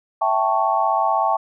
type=chord; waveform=sine; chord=A dominant seventh; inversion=second; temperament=equal; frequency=659.3 / 784 / 880 / 1108.7 Hz; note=E5 / G5 / A5 / C#6; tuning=0 / 0 / 0 / 0 cents; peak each=-23 / -21 / -21 / -22 dBFS; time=0.21-1.37 s; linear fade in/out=10 ms; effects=none